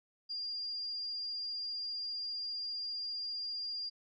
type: tone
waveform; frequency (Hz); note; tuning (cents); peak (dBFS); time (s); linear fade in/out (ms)
sine; 4805; D8; +39; -36; 0.29-3.9; 20
effects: MP3 64 kbps